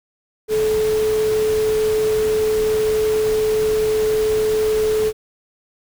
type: tone in noise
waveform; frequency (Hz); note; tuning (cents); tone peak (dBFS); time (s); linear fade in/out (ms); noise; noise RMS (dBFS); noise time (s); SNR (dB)
sine; 432.4; A4; -30; -15; 0.48-5.13; 50; pink; -30; 0.48-5.13; +12
effects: none